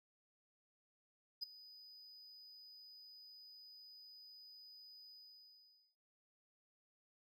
triangle tone with ADSR envelope, 4978 Hz, D#8, in tune, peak -36 dBFS, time 1.41-5.96 s, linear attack 21 ms, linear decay 11 ms, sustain -19 dB, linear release 850 ms, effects none

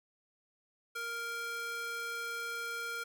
square tone with high-pass filter, 466.2 Hz, A#4, in tune, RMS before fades -39 dBFS, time 0.95-3.04 s, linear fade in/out 10 ms, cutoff 1100 Hz, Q 2.1, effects none

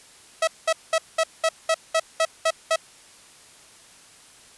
sawtooth tone bursts, 648 Hz, E5, 30 cents flat, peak -14 dBFS, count 10, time 0.42-2.76 s, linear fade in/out 5 ms, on 54 ms, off 200 ms, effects white hiss -50 dBFS RMS until 4.57 s + resampled to 24000 Hz

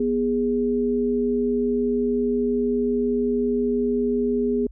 sine tone pair together, 245.2 / 412.4 Hz, B3 / G#4, -12 / -12 cents, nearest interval major sixth, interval 900 cents, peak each -22 dBFS, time 0-4.67 s, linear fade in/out 5 ms, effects added 50 Hz sine -40 dBFS peak until 4.71 s

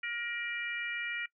harmonic tone with a mistuned harmonic, 472.8 Hz, A#4, 24 cents sharp, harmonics 3 / 4 / 5 / 6, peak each -41 / -38 / -38 / -46 dBFS, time 0.03-1.26 s, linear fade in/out 5 ms, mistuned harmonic 6, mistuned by +36 cents, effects noise-tail reverb RT60 0.1 s tail -21 dB re dry

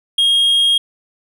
triangle tone, 3254 Hz, G#7, 36 cents flat, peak -9 dBFS, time 0.18-0.78 s, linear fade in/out 5 ms, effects none

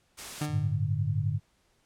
white noise, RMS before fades -40 dBFS, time 0.17-0.47 s, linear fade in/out 20 ms
30% pulse tone with exponential decay, 150 Hz, D3, 37 cents sharp, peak -24 dBFS, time 0.41-0.85 s, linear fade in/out 5 ms, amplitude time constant 95 ms
sine chord, G suspended second, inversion none, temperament equal with one note detuned, 98.68 / 110 / 146.83 Hz, G2 / A2 / D3, +12 / 0 / 0 cents, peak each -30 dBFS, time 0.48-1.4 s, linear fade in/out 50 ms
effects pink hiss -69 dBFS RMS until 1.85 s + low-pass 10000 Hz 12 dB/octave

